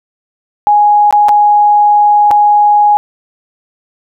sine tone with dropouts, 830.6 Hz, G#5, in tune, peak -4 dBFS, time 0.67-2.97 s, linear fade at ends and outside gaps 0 ms, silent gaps 1.109-1.126 / 1.285-1.291 / 2.308-2.313 s, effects none

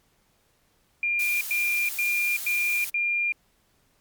sine tone bursts, 2400 Hz, D7, 37 cents sharp, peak -22 dBFS, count 5, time 1.03-3.322 s, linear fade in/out 2 ms, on 380 ms, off 98 ms
blue noise, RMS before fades -33 dBFS, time 1.19-2.9 s, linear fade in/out 5 ms
effects pink hiss -66 dBFS RMS until 4 s + MP3 96 kbps

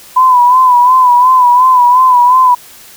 sine tone with vibrato, 1000 Hz, B5, 21 cents sharp, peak -3 dBFS, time 0.16-2.55 s, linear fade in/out 10 ms, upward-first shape sine, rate 2.8 Hz, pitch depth 58 cents each way, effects white hiss -36 dBFS RMS until 2.96 s

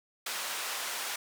pink band-pass noise, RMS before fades -36 dBFS, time 0.26-1.16 s, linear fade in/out 5 ms, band 920 to 15000 Hz, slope 12 dB/octave, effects none

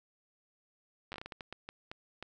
slowing click train, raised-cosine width 0.3 ms, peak -26 dBFS, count 13, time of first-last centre 1.12-2.226 s, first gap 9 ms, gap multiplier 1.38, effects none

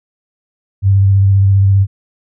sine tone with vibrato, 98 Hz, G2, in tune, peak -6 dBFS, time 0.82-1.87 s, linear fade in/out 50 ms, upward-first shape sine, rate 15 Hz, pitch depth 22 cents each way, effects none

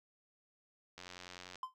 click train, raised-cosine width 0.2 ms, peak -31 dBFS, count 53, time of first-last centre 0.98-1.556 s, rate 90.2 Hz
triangle tone with exponential decay, 1032 Hz, C6, 24 cents flat, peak -32 dBFS, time 1.63-1.74 s, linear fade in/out 2 ms, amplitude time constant 22 ms
effects none

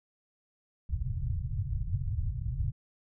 white low-pass noise, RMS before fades -32 dBFS, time 0.89-2.72 s, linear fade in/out 10 ms, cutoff 130 Hz, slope 48 dB/octave, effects none

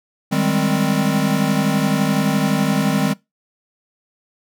square chord, Ab major seventh, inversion second, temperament equal, 155.56 / 196 / 207.7 / 261.6 Hz, Eb3 / G3 / Ab3 / C4, 0 / 0 / 0 / 0 cents, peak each -22 dBFS, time 0.31-3.14 s, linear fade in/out 20 ms, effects noise-tail reverb RT60 0.2 s tail -22 dB re dry

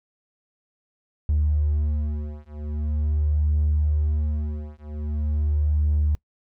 triangle beating tone pair, 74.8 / 75.23 Hz, D2 / D2, +32 / +42 cents, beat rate 0.43 Hz, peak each -21 dBFS, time 1.29-6.15 s, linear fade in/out 0 ms, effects noise-tail reverb RT60 0.1 s tail -24 dB re dry + tanh soft clip ceiling -13 dBFS

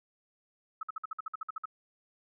sine tone bursts, 1287 Hz, E6, 42 cents flat, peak -33 dBFS, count 12, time 0.81-1.656 s, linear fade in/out 5 ms, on 21 ms, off 54 ms, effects none

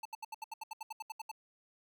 square tone bursts, 880 Hz, A5, in tune, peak -40 dBFS, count 14, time 0.03-1.315 s, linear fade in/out 5 ms, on 24 ms, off 73 ms, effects none

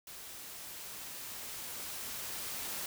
white noise with level ramp, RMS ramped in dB -48 to -39 dBFS, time 0.07-2.86 s, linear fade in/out 2 ms, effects none

